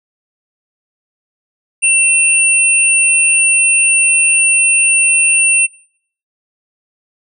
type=tone pair together; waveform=sine; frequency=2701 / 9159 Hz; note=E7 / D9; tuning=+42 / -44 cents; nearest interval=octave + major sixth; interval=2114 cents; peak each=-11 dBFS; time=1.82-5.67 s; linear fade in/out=20 ms; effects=noise-tail reverb RT60 0.6 s tail -23 dB re dry